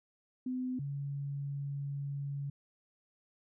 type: tone pair in turn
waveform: sine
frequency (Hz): 254.3 / 140.88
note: C4 / C#3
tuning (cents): -49 / +28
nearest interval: minor seventh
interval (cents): 1023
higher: first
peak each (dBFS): -33 / -35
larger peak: first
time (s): 0.46-0.79 / 0.79-2.5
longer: second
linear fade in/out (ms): 5
effects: none